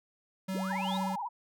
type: tone with tremolo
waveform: square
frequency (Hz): 189.8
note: F#3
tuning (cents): +44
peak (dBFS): -32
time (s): 0.48-1.16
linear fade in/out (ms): 10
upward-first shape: sine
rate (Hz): 2.5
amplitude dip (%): 30
type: linear sweep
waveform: sine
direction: up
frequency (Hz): 130 to 3951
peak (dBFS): -38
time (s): 0.53-0.98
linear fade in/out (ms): 10
type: tone with vibrato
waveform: sine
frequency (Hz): 889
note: A5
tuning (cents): +18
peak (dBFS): -33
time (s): 0.69-1.29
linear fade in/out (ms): 20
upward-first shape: sine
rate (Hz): 16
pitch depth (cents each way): 190
effects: none